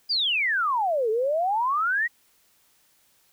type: exponential two-way sweep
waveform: sine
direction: down then up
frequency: 4978 to 424.2 to 1951 Hz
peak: -21 dBFS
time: 0.09-2.08 s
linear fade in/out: 20 ms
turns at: 1.1 s
effects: white hiss -63 dBFS RMS until 3.32 s